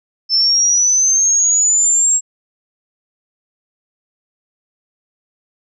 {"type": "linear sweep", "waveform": "sine", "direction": "up", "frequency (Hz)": [5274, 7610], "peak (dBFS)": -10, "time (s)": [0.29, 2.21], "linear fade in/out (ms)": 50, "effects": []}